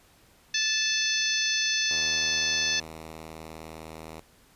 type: harmonic tone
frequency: 875 Hz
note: A5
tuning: 10 cents flat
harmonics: 2 / 3 / 4 / 5 / 6 / 7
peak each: -31 / -31 / -31 / -31 / -31 / -31 dBFS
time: 0.54-2.8 s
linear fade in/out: 5 ms
type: tone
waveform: 5% pulse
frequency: 79.8 Hz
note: D#2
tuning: 44 cents sharp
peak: -29 dBFS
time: 1.9-4.2 s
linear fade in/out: 5 ms
effects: pink hiss -59 dBFS RMS until 4.55 s + resampled to 32000 Hz